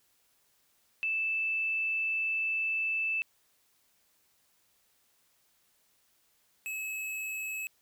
sine / square tone pair in turn, 2637 / 2583 Hz, E7 / E7, 0 / -36 cents, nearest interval unison, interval 36 cents, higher first, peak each -28 / -35 dBFS, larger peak first, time 1.03-3.22 / 6.66-7.67 s, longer first, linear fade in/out 0 ms, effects white hiss -70 dBFS RMS until 7.81 s

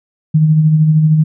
sine tone with tremolo, 155.56 Hz, D#3, in tune, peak -5 dBFS, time 0.34-1.24 s, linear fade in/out 10 ms, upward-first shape sine, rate 13 Hz, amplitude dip 40%, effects none

